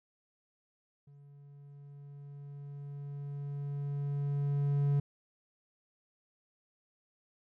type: tone with level ramp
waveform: triangle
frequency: 142.3 Hz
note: C#3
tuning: 46 cents sharp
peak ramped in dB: -52 to -23 dBFS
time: 1.07-5 s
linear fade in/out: 5 ms
effects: none